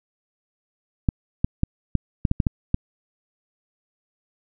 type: clicks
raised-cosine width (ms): 5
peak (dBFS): -6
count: 9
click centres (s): 1.088 / 1.445 / 1.634 / 1.953 / 2.252 / 2.314 / 2.402 / 2.468 / 2.744
effects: none